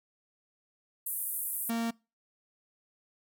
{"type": "band-pass noise", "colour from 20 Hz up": "white", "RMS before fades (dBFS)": -35, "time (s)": [1.06, 1.7], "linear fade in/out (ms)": 5, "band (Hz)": [9300, 15000], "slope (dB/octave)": 48}
{"type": "tone", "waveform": "45% pulse", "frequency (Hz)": 230.4, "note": "A#3", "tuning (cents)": -20, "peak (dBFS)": -29, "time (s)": [1.69, 1.91], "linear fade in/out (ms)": 10}
{"effects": ["noise-tail reverb RT60 0.3 s tail -25 dB re dry"]}